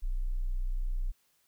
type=tone; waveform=sine; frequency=30.87 Hz; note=B0; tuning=in tune; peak=-28 dBFS; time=0.02-1.12 s; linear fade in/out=20 ms; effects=white hiss -71 dBFS RMS until 1.47 s